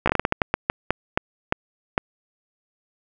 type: slowing click train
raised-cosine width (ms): 0.5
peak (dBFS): -3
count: 15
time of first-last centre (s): 0.06-1.979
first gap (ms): 15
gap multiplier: 1.3
effects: none